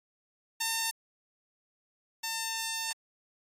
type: tone pair in turn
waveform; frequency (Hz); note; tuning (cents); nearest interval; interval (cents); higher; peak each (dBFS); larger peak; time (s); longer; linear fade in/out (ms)
5% pulse; 905 / 899.8; A5 / A5; +48 / +39; unison; 9; first; -17 / -20; first; 0.6-0.91 / 2.23-2.93; second; 10
effects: AAC 48 kbps